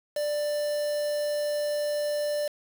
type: tone with quantisation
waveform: triangle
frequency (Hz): 591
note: D5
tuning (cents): +11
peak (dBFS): -24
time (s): 0.16-2.48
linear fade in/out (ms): 5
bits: 6
effects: none

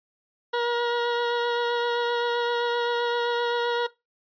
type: tone with vibrato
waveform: 20% pulse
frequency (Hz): 476.7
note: A#4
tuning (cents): +39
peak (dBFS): -18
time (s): 0.53-3.87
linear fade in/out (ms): 10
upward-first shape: triangle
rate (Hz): 7.7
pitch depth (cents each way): 15
effects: noise-tail reverb RT60 0.2 s tail -18 dB re dry + resampled to 11025 Hz

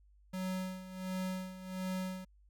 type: tone with tremolo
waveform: square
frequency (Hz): 186.1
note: F#3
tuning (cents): +10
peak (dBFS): -35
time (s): 0.33-2.25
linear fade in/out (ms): 10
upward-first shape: sine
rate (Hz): 1.4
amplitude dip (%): 75
effects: added 50 Hz sine -61 dBFS peak until 2.49 s

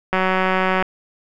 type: click train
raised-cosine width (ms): 0.5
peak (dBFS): -4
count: 131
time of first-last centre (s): 0.13-0.825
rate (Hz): 187
effects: none

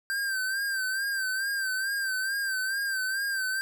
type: tone with vibrato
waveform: square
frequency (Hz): 1569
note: G6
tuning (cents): +1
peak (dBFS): -28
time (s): 0.1-3.61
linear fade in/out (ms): 0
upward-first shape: sine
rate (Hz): 2.3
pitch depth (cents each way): 59
effects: none

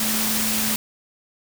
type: tone in noise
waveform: sine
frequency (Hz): 218.1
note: A3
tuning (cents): -15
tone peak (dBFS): -27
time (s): 0-0.76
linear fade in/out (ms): 2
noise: white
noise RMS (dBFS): -23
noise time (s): 0-0.76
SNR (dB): -7
effects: none

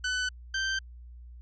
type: tone pair in turn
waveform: sawtooth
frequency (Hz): 1502 / 1560.8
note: F#6 / G6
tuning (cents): +26 / -8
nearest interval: minor second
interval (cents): 66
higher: second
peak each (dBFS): -24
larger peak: neither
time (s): 0.04-0.29 / 0.54-0.79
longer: neither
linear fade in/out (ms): 5
effects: added 60 Hz sine -44 dBFS peak until 1.41 s + resampled to 16000 Hz

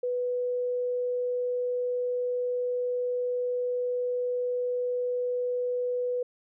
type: tone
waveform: sine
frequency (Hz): 493.9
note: B4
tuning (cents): 0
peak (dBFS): -26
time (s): 0.03-6.23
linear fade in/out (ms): 5
effects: none

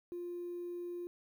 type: tone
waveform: sine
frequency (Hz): 350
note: F4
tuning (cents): +4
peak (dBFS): -38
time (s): 0.12-1.07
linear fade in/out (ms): 0
effects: tanh soft clip ceiling -34 dBFS + 11-bit

